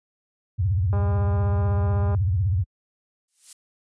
sine tone with vibrato, 93 Hz, F#2, 9 cents sharp, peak -18 dBFS, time 0.58-2.64 s, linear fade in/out 20 ms, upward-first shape sine, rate 16 Hz, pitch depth 260 cents each way
click train, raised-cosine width 1 ms, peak -20 dBFS, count 247, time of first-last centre 0.93-2.148 s, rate 202 Hz
violet noise with exponential growth, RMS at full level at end -32 dBFS, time 3.28-3.53 s, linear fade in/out 5 ms, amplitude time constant 54 ms
effects high-pass 60 Hz 12 dB/octave + resampled to 22050 Hz

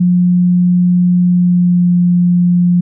sine tone with pitch glide, 178.3 to 176.46 Hz, F3 to F3, +36 to +18 cents, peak -7 dBFS, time 0-2.81 s, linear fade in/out 10 ms, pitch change -18 cents, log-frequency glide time 1.22-1.95 s, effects none

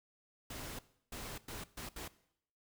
pink noise bursts at uneven times, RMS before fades -45 dBFS, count 5, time 0.5-0.79 / 1.12-1.38 / 1.48-1.64 / 1.77-1.89 / 1.96-2.08 s, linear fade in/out 5 ms, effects noise-tail reverb RT60 0.7 s tail -18 dB re dry

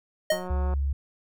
square tone with exponential decay, 622.3 Hz, D#5, in tune, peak -18 dBFS, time 0.3-0.48 s, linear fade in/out 5 ms, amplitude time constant 38 ms
click train, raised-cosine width 1 ms, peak -23 dBFS, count 77, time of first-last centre 0.32-0.738 s, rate 182 Hz
sine tone, 69.3 Hz, C#2, in tune, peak -23 dBFS, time 0.5-0.93 s, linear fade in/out 5 ms
effects none

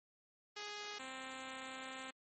5% pulse tone pair in turn, 415.3 / 262.4 Hz, G#4 / C4, 0 / +5 cents, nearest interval minor sixth, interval 795 cents, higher first, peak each -33 / -34 dBFS, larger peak first, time 0.56-0.99 / 0.99-2.11 s, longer second, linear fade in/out 10 ms, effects MP3 32 kbps

